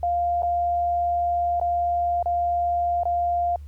sine tone with dropouts, 698.5 Hz, F5, in tune, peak -20 dBFS, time 0.03-3.56 s, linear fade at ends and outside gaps 2 ms, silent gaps 0.422-0.431 / 1.599-1.613 / 2.227-2.258 / 3.034-3.054 s, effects added 73 Hz sine -36 dBFS peak until 3.67 s + pink hiss -64 dBFS RMS until 3.67 s

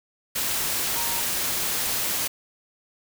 sine tone in noise, 932.3 Hz, A#5, in tune, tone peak -34 dBFS, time 0.95-1.21 s, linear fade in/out 10 ms, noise white, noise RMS -26 dBFS, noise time 0.35-2.28 s, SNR -11 dB, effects none

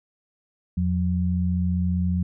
sine tone pair together, 84.9 / 179.9 Hz, F2 / F#3, -48 / -48 cents, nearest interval octave + minor second, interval 1300 cents, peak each -23 dBFS, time 0.77-2.23 s, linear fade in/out 5 ms, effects none

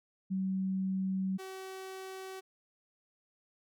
sine / sawtooth tone pair in turn, 190 / 380 Hz, F#3 / F#4, +46 / +46 cents, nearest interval octave, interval 1200 cents, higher second, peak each -30 / -38 dBFS, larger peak first, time 0.3-1.38 / 1.38-2.41 s, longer first, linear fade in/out 20 ms, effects none

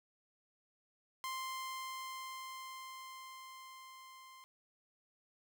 sawtooth tone with level ramp, 1047 Hz, C6, 1 cent sharp, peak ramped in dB -35 to -51 dBFS, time 1.24-4.44 s, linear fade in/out 0 ms, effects none

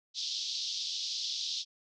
pink band-pass noise, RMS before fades -36 dBFS, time 0.14-1.65 s, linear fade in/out 50 ms, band 3400 to 5700 Hz, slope 48 dB/octave, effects none

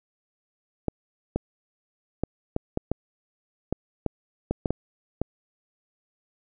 clicks, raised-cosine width 2 ms, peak -11 dBFS, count 12, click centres 0.883 / 1.36 / 2.236 / 2.564 / 2.774 / 2.916 / 3.726 / 4.063 / 4.51 / 4.658 / 4.706 / 5.216 s, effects none

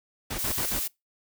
pink noise bursts, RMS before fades -32 dBFS, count 4, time 0.3-0.796 s, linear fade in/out 10 ms, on 88 ms, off 48 ms
blue noise, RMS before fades -30 dBFS, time 0.38-0.88 s, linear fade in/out 10 ms
effects noise-tail reverb RT60 0.2 s tail -24 dB re dry

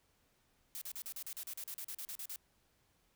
blue noise bursts, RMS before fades -44 dBFS, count 16, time 0.75-2.359 s, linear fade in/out 0 ms, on 64 ms, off 39 ms, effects pink hiss -74 dBFS RMS until 3.15 s

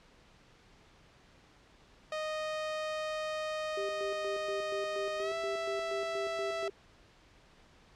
sawtooth tone with pitch glide, 620 to 660.7 Hz, D#5 to E5, -6 to +4 cents, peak -30 dBFS, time 2.12-6.68 s, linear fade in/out 2 ms, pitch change +110 cents, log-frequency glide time 5.18-5.34 s
sine tone with tremolo, 395.4 Hz, G4, 15 cents sharp, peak -35 dBFS, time 3.77-6.7 s, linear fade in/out 5 ms, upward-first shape square, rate 4.2 Hz, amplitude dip 65%
effects pink hiss -61 dBFS RMS until 7.95 s + low-pass 5000 Hz 12 dB/octave

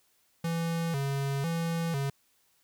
square tone with vibrato, 151.9 Hz, D#3, 41 cents flat, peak -29 dBFS, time 0.44-2.1 s, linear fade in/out 5 ms, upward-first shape square, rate 1 Hz, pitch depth 160 cents each way, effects white hiss -69 dBFS RMS until 2.63 s

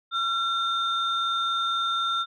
sine tone pair together, 1362 / 3621 Hz, F6 / A7, -44 / +49 cents, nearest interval octave + perfect fourth, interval 1693 cents, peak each -24 / -27 dBFS, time 0.11-2.26 s, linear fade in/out 50 ms, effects tanh soft clip ceiling -17 dBFS

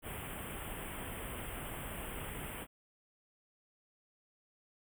pink band-stop noise, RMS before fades -43 dBFS, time 0.02-2.67 s, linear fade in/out 50 ms, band 3300 to 8100 Hz, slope 96 dB/octave, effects none

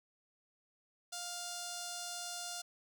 5% pulse tone with notch filter, 703 Hz, F5, 11 cents sharp, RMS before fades -43 dBFS, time 1.12-2.62 s, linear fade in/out 10 ms, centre 2200 Hz, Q 1.3, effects none

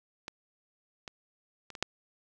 clicks, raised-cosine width 0.2 ms, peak -21 / -23 / -28 / -24 / -10 dBFS, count 5, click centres 0.281 / 1.078 / 1.703 / 1.752 / 1.826 s, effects none

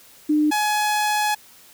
sine / sawtooth tone pair in turn, 301.7 / 842.8 Hz, D4 / G#5, +47 / +25 cents, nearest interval octave + tritone, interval 1778 cents, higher second, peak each -15 dBFS, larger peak neither, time 0.29-0.51 / 0.51-1.35 s, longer second, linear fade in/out 10 ms, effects white hiss -49 dBFS RMS until 1.73 s

